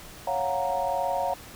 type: chord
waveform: sine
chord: Gb major seventh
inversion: second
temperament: equal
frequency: 554.4 / 698.5 / 740 / 932.3 Hz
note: Db5 / F5 / Gb5 / Bb5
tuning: 0 / 0 / 0 / 0 cents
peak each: -30 dBFS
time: 0.27-1.34 s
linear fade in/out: 5 ms
effects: pink hiss -45 dBFS RMS until 1.55 s